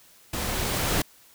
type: noise with level ramp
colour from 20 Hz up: pink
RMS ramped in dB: -30 to -24 dBFS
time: 0.33-1.02 s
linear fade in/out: 5 ms
effects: white hiss -55 dBFS RMS until 1.34 s